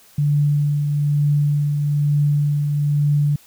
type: tone with tremolo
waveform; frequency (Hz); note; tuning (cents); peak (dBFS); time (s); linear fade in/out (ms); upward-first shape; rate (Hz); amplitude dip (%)
sine; 146.1; D3; -9; -13; 0.18-3.36; 5; triangle; 1.1; 40
effects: white hiss -50 dBFS RMS until 3.46 s